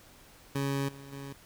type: tone with level steps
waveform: 20% pulse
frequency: 138.59 Hz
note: C#3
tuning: in tune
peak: -24 / -41 / -35 dBFS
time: 0.55-1.33 s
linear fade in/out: 5 ms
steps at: 0.88 / 1.12 s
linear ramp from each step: 10 ms
effects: pink hiss -56 dBFS RMS until 1.45 s